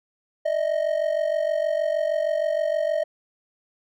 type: ring-modulated tone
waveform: triangle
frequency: 622.3 Hz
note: D#5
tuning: in tune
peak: -16 dBFS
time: 0.45-3.04 s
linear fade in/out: 10 ms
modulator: 23.2 Hz
effects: none